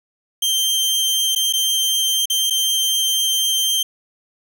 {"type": "tone with dropouts", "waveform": "sawtooth", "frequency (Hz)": 3148, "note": "G7", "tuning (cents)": 7, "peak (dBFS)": -13, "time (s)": [0.42, 3.83], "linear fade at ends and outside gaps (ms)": 5, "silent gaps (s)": [[1.351, 1.359], [1.527, 1.534], [2.257, 2.299], [2.5, 2.506]], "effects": []}